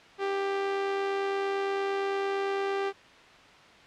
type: tone with amplitude modulation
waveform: sawtooth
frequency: 394.1 Hz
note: G4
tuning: 9 cents sharp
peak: -22 dBFS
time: 0.18-2.93 s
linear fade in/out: 50 ms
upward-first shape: sine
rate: 88.8 Hz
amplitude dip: 30%
effects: white hiss -52 dBFS RMS until 3.86 s + low-pass 3000 Hz 12 dB/octave